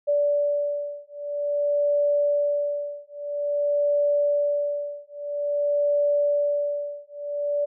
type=beating tone pair; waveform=sine; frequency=580 / 580.5 Hz; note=D5 / D5; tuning=-22 / -20 cents; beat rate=0.5 Hz; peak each=-24 dBFS; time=0.07-7.66 s; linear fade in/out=20 ms; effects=none